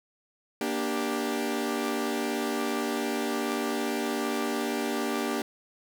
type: chord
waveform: sawtooth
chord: G minor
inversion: first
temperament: equal with one note detuned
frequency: 236.3 / 293.7 / 392 Hz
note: Bb3 / D4 / G4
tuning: +24 / 0 / 0 cents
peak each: -28 dBFS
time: 0.61-5.42 s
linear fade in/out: 2 ms
effects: none